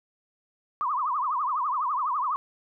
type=tone with vibrato; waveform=sine; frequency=1100 Hz; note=C#6; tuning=14 cents flat; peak=-24 dBFS; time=0.81-2.36 s; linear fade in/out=0 ms; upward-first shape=triangle; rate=12 Hz; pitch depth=260 cents each way; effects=none